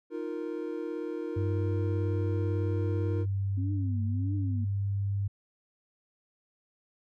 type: chord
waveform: triangle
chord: Eb suspended second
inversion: none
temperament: equal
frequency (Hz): 311.1 / 349.2 / 466.2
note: Eb4 / F4 / Bb4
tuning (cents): 0 / 0 / 0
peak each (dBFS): -35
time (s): 0.1-3.26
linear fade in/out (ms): 50
type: tone with pitch glide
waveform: sine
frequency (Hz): 98 to 99.6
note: G2 to G2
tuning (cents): 0 to +28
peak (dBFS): -27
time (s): 1.36-5.28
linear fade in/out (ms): 10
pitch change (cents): +28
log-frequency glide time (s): 3.23-4.88
type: tone with vibrato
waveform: sine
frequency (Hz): 260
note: C4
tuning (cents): -11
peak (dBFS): -35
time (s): 3.57-4.65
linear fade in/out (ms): 10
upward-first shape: triangle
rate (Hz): 1.6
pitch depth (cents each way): 270
effects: none